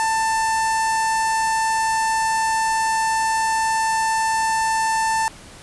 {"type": "tone with notch filter", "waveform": "sawtooth", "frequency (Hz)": 889, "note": "A5", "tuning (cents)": 18, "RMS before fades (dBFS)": -20, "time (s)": [0, 5.28], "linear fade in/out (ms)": 0, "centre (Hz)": 3300, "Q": 1.1, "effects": ["pink hiss -42 dBFS RMS until 5.62 s", "resampled to 24000 Hz"]}